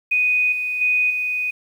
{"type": "tone with level steps", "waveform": "sine", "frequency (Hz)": 2489, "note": "D#7", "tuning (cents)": 0, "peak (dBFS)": [-15, -21, -15, -20], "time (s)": [0.11, 1.51], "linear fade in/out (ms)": 10, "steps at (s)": [0.52, 0.81, 1.1], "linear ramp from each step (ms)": 5, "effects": ["8-bit"]}